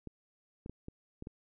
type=clicks; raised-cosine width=3 ms; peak=-30 dBFS; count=6; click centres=0.073 / 0.661 / 0.696 / 0.884 / 1.224 / 1.271 s; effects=none